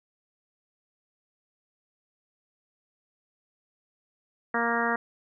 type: harmonic tone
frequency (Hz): 233.7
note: A#3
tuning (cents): +5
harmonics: 1 / 2 / 3 / 4 / 5 / 6 / 7 / 8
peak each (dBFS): -32 / -32 / -32 / -32 / -32 / -32 / -32 / -32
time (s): 4.54-4.96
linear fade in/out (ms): 5
effects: none